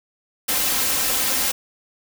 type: noise with comb filter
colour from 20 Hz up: white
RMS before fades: -21 dBFS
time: 0.48-1.52 s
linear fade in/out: 10 ms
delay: 3.8 ms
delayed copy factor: +0.6
effects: none